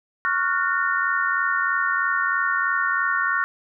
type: chord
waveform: sine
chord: Gb major seventh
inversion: second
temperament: equal with one note detuned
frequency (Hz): 1108.7 / 1396.9 / 1480 / 1825.2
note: Db6 / F6 / Gb6 / Bb6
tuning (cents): 0 / 0 / 0 / -37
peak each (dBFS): -25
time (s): 0.25-3.44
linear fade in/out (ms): 0
effects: none